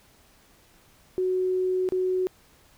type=tone with dropouts; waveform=sine; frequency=370 Hz; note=F#4; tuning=in tune; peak=-22 dBFS; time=1.18-2.27 s; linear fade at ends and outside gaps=0 ms; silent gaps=1.889-1.922 s; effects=pink hiss -58 dBFS RMS until 2.77 s